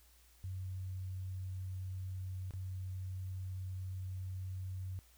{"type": "tone with dropouts", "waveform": "sine", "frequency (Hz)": 93.5, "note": "F#2", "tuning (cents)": 19, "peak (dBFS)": -39, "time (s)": [0.44, 4.99], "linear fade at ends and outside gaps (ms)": 0, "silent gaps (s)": [2.508, 2.537], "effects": ["added 60 Hz sine -64 dBFS peak until 5.17 s", "white hiss -67 dBFS RMS until 5.17 s"]}